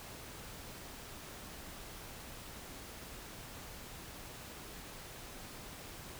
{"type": "silence", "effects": ["pink hiss -49 dBFS RMS until 6.19 s"]}